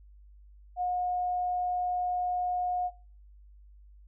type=tone; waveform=sine; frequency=721 Hz; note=F#5; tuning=45 cents flat; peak=-27 dBFS; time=0.76-2.91 s; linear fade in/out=50 ms; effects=noise-tail reverb RT60 0.5 s tail -24 dB re dry + added 50 Hz sine -51 dBFS peak until 4.07 s